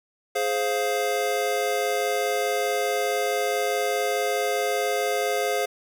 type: chord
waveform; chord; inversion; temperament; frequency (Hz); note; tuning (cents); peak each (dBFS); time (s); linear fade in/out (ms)
square; F minor; first; just; 419.1 / 523.8 / 698.5; Ab4 / C5 / F5; +16 / +2 / 0; -28; 0.35-5.66; 10
effects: none